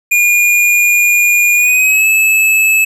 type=tone with pitch glide; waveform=square; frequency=2430 to 2604 Hz; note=D#7 to E7; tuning=-42 to -22 cents; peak=-8 dBFS; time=0.11-2.85 s; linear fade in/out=10 ms; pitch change=+120 cents; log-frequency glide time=1.55-2.07 s; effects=none